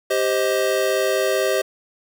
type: chord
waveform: square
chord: C minor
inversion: second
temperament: just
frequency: 392.4 / 523.3 / 627.9 Hz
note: G4 / C5 / Eb5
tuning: +2 / 0 / +16 cents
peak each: -23 dBFS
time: 0.1-1.62 s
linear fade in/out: 10 ms
effects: none